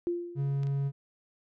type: tone with exponential decay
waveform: sine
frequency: 347.3 Hz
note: F4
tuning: 10 cents flat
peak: -25 dBFS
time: 0.07-0.72 s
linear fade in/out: 0 ms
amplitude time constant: 140 ms
type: tone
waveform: triangle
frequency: 139.1 Hz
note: C#3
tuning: 6 cents sharp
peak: -25 dBFS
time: 0.35-0.92 s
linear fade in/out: 50 ms
type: clicks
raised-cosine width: 0.2 ms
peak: -32 / -36 dBFS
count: 2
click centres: 0.633 / 0.67 s
effects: none